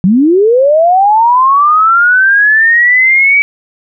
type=linear sweep; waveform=sine; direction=up; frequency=171.7 to 2292 Hz; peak=-4 dBFS; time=0.04-3.42 s; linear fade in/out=0 ms; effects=none